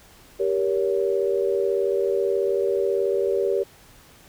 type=chord; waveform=sine; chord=G diminished; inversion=none; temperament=just; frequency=392 / 470.4 / 564.5 Hz; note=G4 / Bb4 / Db5; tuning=0 / +16 / +31 cents; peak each=-22 / -25 / -26 dBFS; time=0.39-3.64 s; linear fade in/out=20 ms; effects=pink hiss -51 dBFS RMS until 4.28 s